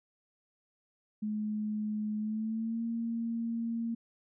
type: tone with pitch glide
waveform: sine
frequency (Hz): 212.6 to 230.5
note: G#3 to A#3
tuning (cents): +41 to -19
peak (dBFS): -31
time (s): 1.22-3.95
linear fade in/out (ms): 10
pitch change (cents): +140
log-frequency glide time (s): 2.18-2.83
effects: none